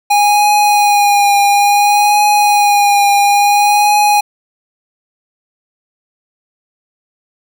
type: tone with vibrato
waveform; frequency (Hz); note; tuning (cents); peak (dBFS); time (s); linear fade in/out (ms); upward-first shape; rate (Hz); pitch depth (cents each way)
square; 820; G#5; -22; -8; 0.1-4.21; 10; triangle; 0.58; 28
effects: none